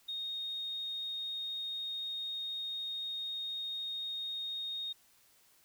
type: tone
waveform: sine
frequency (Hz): 3713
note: A#7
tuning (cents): -8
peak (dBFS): -36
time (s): 0.08-4.93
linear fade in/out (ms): 10
effects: white hiss -66 dBFS RMS until 5.64 s